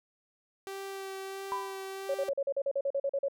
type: tone with vibrato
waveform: sawtooth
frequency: 388.2 Hz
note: G4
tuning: 17 cents flat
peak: -34 dBFS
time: 0.67-2.29 s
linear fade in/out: 0 ms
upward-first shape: sine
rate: 1.5 Hz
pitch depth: 13 cents each way
type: tone with exponential decay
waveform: sine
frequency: 1000 Hz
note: B5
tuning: 21 cents sharp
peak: -28 dBFS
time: 1.52-1.94 s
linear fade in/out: 0 ms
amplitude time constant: 90 ms
type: tone bursts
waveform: sine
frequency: 554.4 Hz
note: C#5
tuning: in tune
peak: -27 dBFS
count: 13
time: 2.09-3.284 s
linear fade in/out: 5 ms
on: 54 ms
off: 41 ms
effects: none